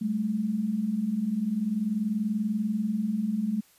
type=tone pair together; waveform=sine; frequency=196 / 216.4 Hz; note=G3 / A3; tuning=0 / -29 cents; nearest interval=major second; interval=171 cents; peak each=-31 / -26 dBFS; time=0.01-3.61 s; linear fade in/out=10 ms; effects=white hiss -60 dBFS RMS until 3.78 s + resampled to 32000 Hz